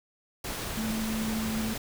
sine tone in noise, 220 Hz, A3, in tune, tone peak -29 dBFS, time 0.77-1.74 s, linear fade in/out 5 ms, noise pink, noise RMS -35 dBFS, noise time 0.44-1.78 s, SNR +3 dB, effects none

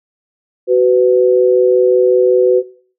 sine tone pair together, 374.6 / 500 Hz, F#4 / B4, +21 / +21 cents, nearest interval perfect fourth, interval 500 cents, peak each -10 dBFS, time 0.67-2.63 s, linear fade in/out 50 ms, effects noise-tail reverb RT60 0.5 s tail -20 dB re dry

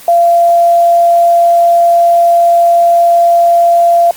sine tone, 686 Hz, F5, 31 cents flat, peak -4 dBFS, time 0.08-4.11 s, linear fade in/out 2 ms, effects white hiss -33 dBFS RMS until 4.16 s + Opus 24 kbps

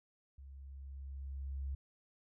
sine tone with level ramp, 68.1 Hz, C#2, 30 cents flat, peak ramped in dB -50 to -36 dBFS, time 0.38-1.75 s, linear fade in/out 5 ms, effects none

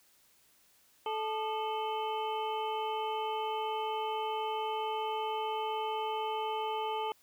harmonic tone with a mistuned harmonic, 436.1 Hz, A4, 15 cents flat, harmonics 1 / 2 / 3 / 5 / 6 / 7, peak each -37 / -34 / -42 / -51 / -50 / -44 dBFS, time 1.06-7.12 s, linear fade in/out 2 ms, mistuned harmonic 3, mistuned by -130 cents, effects white hiss -66 dBFS RMS until 7.22 s

